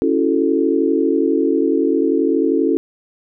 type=chord; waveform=sine; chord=F# minor seventh; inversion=second; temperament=equal; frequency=277.2 / 329.6 / 370 / 440 Hz; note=C#4 / E4 / F#4 / A4; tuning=0 / 0 / 0 / 0 cents; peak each=-18 / -18 / -21 / -19 dBFS; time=0.02-2.77 s; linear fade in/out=0 ms; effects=none